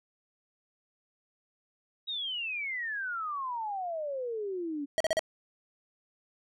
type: exponential sweep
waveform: sine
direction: down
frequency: 3844 to 277.2 Hz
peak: -32 dBFS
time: 2.07-4.86 s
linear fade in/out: 20 ms
type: tone bursts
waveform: square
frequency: 640 Hz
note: D#5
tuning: 49 cents sharp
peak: -25 dBFS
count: 4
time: 4.98-5.193 s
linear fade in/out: 0 ms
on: 24 ms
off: 39 ms
effects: low-pass 9000 Hz 12 dB/octave